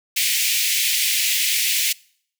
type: high-pass noise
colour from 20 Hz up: pink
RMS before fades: -20 dBFS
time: 0.16-1.93 s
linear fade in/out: 10 ms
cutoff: 2100 Hz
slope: 48 dB/octave
effects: noise-tail reverb RT60 0.6 s tail -24 dB re dry